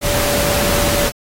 sine tone in noise, 578 Hz, D5, 28 cents flat, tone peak -20 dBFS, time 0.01-1.12 s, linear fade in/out 50 ms, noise pink, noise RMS -18 dBFS, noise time 0.01-1.12 s, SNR -5 dB, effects AAC 48 kbps

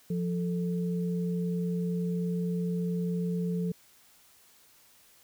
sine tone pair together, 174.6 / 439.7 Hz, F3 / A4, 0 / -1 cents, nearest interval octave + major third, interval 1599 cents, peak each -28 / -36 dBFS, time 0.1-3.72 s, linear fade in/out 5 ms, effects white hiss -60 dBFS RMS until 5.23 s

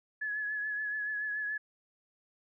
sine tone with vibrato, 1700 Hz, G#6, 40 cents sharp, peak -32 dBFS, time 0.21-1.58 s, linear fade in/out 10 ms, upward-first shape triangle, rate 7 Hz, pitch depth 39 cents each way, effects none

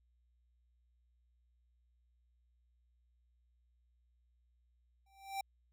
square tone with exponential growth, 782 Hz, G5, 4 cents flat, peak -35 dBFS, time 5.06-5.41 s, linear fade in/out 5 ms, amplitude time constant 76 ms, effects added 60 Hz sine -70 dBFS peak until 5.72 s

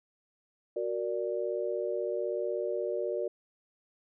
sine chord, Gb augmented, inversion none, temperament equal, 370 / 466.2 / 587.3 Hz, Gb4 / Bb4 / D5, 0 / 0 / 0 cents, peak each -34 dBFS, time 0.76-3.28 s, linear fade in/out 5 ms, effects none

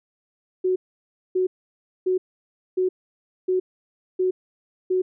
sine tone bursts, 370 Hz, F#4, in tune, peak -18 dBFS, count 7, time 0.64-5.02 s, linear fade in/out 10 ms, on 120 ms, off 590 ms, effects none

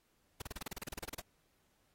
pink noise bursts, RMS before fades -42 dBFS, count 16, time 0.4-1.2 s, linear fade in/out 5 ms, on 20 ms, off 32 ms, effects pink hiss -75 dBFS RMS until 1.94 s + AAC 48 kbps

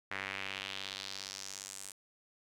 sawtooth tone with band-pass filter sweep, 97.1 Hz, G2, 16 cents flat, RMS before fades -43 dBFS, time 0.11-1.92 s, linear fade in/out 5 ms, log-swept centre 1900 to 8800 Hz, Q 2.3, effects none

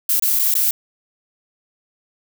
violet noise with dropouts, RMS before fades -17 dBFS, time 0.09-0.71 s, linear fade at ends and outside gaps 2 ms, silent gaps 0.197-0.223 / 0.39-0.394 / 0.541-0.552 s, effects none

